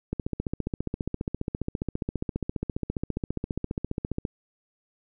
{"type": "click train", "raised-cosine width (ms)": 3, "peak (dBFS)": -15, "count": 62, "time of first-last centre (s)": [0.13, 4.252], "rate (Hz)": 14.8, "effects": []}